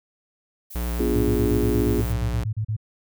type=noise; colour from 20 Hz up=violet; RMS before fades=-39 dBFS; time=0.7-2.13 s; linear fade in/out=10 ms
type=tone; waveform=square; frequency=59.4 Hz; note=A#1; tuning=33 cents sharp; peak=-25 dBFS; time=0.75-2.44 s; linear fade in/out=5 ms
type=chord; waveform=sine; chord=B diminished seventh; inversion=none; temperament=equal; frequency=246.9 / 293.7 / 349.2 / 415.3 Hz; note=B3 / D4 / F4 / Ab4; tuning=0 / 0 / 0 / 0 cents; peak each=-26 dBFS; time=0.99-2.02 s; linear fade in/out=10 ms
type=tone bursts; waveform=sine; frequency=108.2 Hz; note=A2; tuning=29 cents flat; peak=-22 dBFS; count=14; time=1.15-2.766 s; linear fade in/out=10 ms; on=82 ms; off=36 ms
effects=none